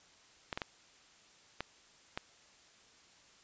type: clicks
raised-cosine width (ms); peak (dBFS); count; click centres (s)
0.3; -20; 5; 0.528 / 0.575 / 0.618 / 1.606 / 2.175
effects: white hiss -62 dBFS RMS until 3.43 s + resampled to 16000 Hz